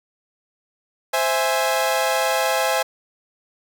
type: chord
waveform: sawtooth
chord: C augmented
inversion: none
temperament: equal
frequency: 523.3 / 659.3 / 830.6 Hz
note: C5 / E5 / G#5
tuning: 0 / 0 / 0 cents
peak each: -19 dBFS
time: 1.13-2.83 s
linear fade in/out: 10 ms
effects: none

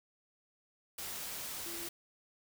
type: tone in noise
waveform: sine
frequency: 340 Hz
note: F4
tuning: 46 cents flat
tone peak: -47 dBFS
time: 1.66-1.88 s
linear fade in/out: 5 ms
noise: white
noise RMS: -42 dBFS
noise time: 0.98-1.89 s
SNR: -8 dB
effects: none

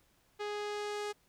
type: tone with low-pass filter sweep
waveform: sawtooth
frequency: 415.3 Hz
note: G#4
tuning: in tune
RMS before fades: -38 dBFS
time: 0.39-1.13 s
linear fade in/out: 20 ms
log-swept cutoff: 4300 to 8200 Hz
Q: 0.83
effects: pink hiss -70 dBFS RMS until 1.28 s

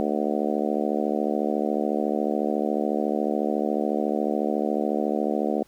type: harmonic tone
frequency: 74 Hz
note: D2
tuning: 14 cents sharp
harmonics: 3 / 4 / 5 / 6 / 7 / 8 / 9 / 10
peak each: -28 / -29 / -30 / -31 / -31 / -32 / -33 / -33 dBFS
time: 0-5.63 s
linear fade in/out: 0 ms
effects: pink hiss -59 dBFS RMS until 5.67 s

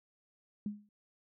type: tone with exponential decay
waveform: sine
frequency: 207.3 Hz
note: G#3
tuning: 3 cents flat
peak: -31 dBFS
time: 0.66-0.89 s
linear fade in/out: 2 ms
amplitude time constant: 50 ms
effects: none

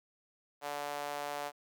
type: tone with high-pass filter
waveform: sawtooth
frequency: 145 Hz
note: D3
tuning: 22 cents flat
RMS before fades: -39 dBFS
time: 0.61-1.52 s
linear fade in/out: 50 ms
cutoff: 680 Hz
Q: 2.3
effects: none

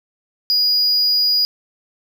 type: tone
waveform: triangle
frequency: 4900 Hz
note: D#8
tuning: 27 cents flat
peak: -12 dBFS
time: 0.5-1.45 s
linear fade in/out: 0 ms
effects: none

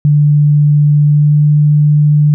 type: tone with pitch glide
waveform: sine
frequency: 147.5 to 148.78 Hz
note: D3 to D3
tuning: +8 to +23 cents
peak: -5 dBFS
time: 0.05-2.34 s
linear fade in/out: 0 ms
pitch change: +15 cents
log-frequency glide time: 1.05-1.42 s
effects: none

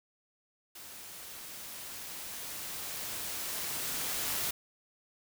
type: noise with level ramp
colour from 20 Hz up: white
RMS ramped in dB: -48 to -33 dBFS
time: 0.75-4.51 s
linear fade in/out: 5 ms
effects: none

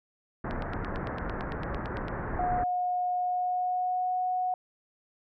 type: low-pass noise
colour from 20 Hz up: pink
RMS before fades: -34 dBFS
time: 0.44-2.64 s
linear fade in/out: 5 ms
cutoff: 1800 Hz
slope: 48 dB/octave
type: click train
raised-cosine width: 0.3 ms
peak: -23 dBFS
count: 15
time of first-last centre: 0.51-2.083 s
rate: 8.9 Hz
type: tone with pitch glide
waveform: sine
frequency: 722 to 733.8 Hz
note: F#5 to F#5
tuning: -43 to -15 cents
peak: -26 dBFS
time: 2.39-4.54 s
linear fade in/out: 2 ms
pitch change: +28 cents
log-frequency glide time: 3.15-4.15 s
effects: none

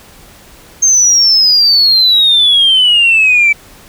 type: exponential sweep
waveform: sine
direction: down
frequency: 6410 to 2300 Hz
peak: -4 dBFS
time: 0.82-3.53 s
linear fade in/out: 10 ms
effects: tanh soft clip ceiling -1 dBFS + pink hiss -39 dBFS RMS until 3.88 s

